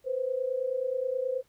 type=tone pair together; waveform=sine; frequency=493.9 / 523.3 Hz; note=B4 / C5; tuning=0 / 0 cents; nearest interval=minor second; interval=100 cents; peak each=-32 / -29 dBFS; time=0.04-1.43 s; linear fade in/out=50 ms; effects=pink hiss -68 dBFS RMS until 1.48 s